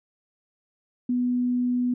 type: tone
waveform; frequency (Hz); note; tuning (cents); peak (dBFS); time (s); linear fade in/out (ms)
sine; 246.9; B3; 0; -21; 1.09-1.94; 5
effects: none